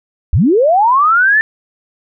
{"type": "linear sweep", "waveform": "sine", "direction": "up", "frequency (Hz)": [51.91, 1800], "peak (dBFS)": -7, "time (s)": [0.33, 1.41], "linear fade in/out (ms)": 0, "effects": []}